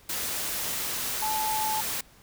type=tone in noise; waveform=sine; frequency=867 Hz; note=A5; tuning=26 cents flat; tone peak=-27 dBFS; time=1.22-1.81 s; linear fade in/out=5 ms; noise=white; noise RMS=-31 dBFS; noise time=0.09-2.01 s; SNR=+1 dB; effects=pink hiss -56 dBFS RMS until 2.22 s